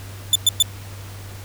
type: tone bursts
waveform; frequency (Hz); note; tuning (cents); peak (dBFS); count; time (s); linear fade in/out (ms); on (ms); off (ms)
sawtooth; 3520; A7; 0; -8; 3; 0.33-0.625; 2; 25; 110
effects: added 98 Hz sine -34 dBFS peak until 1.44 s + pink hiss -41 dBFS RMS until 1.44 s